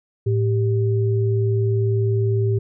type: tone pair together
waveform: sine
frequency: 110 / 392 Hz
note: A2 / G4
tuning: 0 / 0 cents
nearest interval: octave + minor seventh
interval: 2200 cents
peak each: -17 / -23 dBFS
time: 0.26-2.59 s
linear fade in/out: 10 ms
effects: none